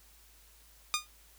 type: tone with exponential decay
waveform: 10% pulse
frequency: 1221 Hz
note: D#6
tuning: 33 cents flat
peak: -16 dBFS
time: 0.94-1.07 s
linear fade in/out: 0 ms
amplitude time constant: 28 ms
effects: added 53 Hz sine -61 dBFS peak until 1.38 s + white hiss -61 dBFS RMS until 1.38 s